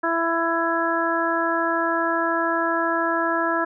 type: harmonic tone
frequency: 332.8 Hz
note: E4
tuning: 17 cents sharp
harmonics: 1 / 2 / 3 / 4 / 5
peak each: -26 / -26 / -26 / -26 / -26 dBFS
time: 0.03-3.65 s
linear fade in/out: 10 ms
effects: none